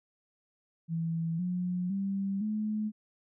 sine tone with pitch steps, 164.81 / 179.73 / 195.99 / 213.7 Hz, E3 / F3 / G3 / G#3, 0 / +50 / 0 / +50 cents, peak -29 dBFS, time 0.88-2.92 s, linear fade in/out 50 ms, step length 510 ms, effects none

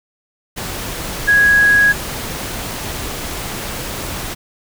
sine tone in noise, 1659 Hz, G#6, 2 cents flat, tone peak -8 dBFS, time 1.27-1.93 s, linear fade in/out 20 ms, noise pink, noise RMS -25 dBFS, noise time 0.56-4.35 s, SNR +14 dB, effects none

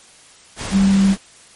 sine tone in noise, 195 Hz, G3, 9 cents flat, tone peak -10 dBFS, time 0.71-1.16 s, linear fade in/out 50 ms, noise pink, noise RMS -27 dBFS, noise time 0.56-1.18 s, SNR +14 dB, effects white hiss -46 dBFS RMS until 1.55 s + MP3 48 kbps

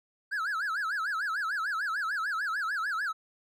triangle tone with vibrato, 1480 Hz, F#6, in tune, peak -27 dBFS, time 0.31-3.13 s, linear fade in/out 20 ms, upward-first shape sine, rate 6.7 Hz, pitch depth 250 cents each way, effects none

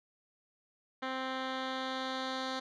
10% pulse tone with low-pass filter sweep, 261.6 Hz, C4, in tune, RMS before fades -37 dBFS, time 1.02-2.6 s, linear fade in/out 10 ms, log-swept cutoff 2800 to 4400 Hz, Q 2.1, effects none

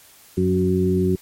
harmonic tone with a mistuned harmonic, 92.5 Hz, F#2, in tune, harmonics 1 / 2 / 3 / 4, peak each -23 / -20 / -26 / -20 dBFS, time 0.37-1.16 s, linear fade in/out 10 ms, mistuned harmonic 2, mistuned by -25 cents, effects white hiss -49 dBFS RMS until 1.21 s + MP3 64 kbps

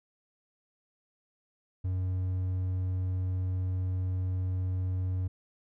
triangle tone, 92.4 Hz, F#2, 2 cents flat, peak -26 dBFS, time 1.84-5.28 s, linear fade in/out 10 ms, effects none

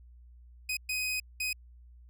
sawtooth tone bursts at uneven times, 2508 Hz, D#7, 13 cents sharp, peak -27 dBFS, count 3, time 0.69-0.77 / 0.89-1.2 / 1.4-1.53 s, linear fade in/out 5 ms, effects added 60 Hz sine -51 dBFS peak until 2.09 s

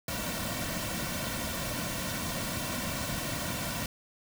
pink noise with comb filter, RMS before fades -34 dBFS, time 0.08-3.86 s, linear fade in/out 2 ms, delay 2.4 ms, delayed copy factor -0.7, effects none

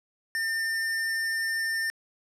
square tone, 1803 Hz, A6, 42 cents sharp, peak -27 dBFS, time 0.35-1.9 s, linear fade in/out 0 ms, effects low-pass 12000 Hz 12 dB/octave

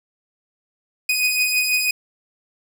sawtooth beating tone pair, 2489 / 2495.1 Hz, D#7 / D#7, 0 / +4 cents, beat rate 6.1 Hz, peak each -21 / -15 dBFS, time 1.09-1.91 s, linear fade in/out 5 ms, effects none

